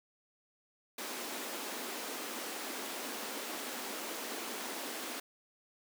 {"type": "high-pass noise", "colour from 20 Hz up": "pink", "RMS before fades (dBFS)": -41, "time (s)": [0.98, 5.2], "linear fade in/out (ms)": 5, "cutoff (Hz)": 230, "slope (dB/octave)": 48, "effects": []}